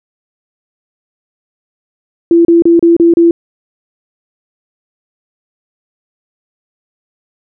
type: tone bursts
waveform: sine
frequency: 337.8 Hz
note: E4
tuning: 42 cents sharp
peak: -3 dBFS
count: 6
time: 2.31-3.31 s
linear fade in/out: 2 ms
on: 140 ms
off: 32 ms
effects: none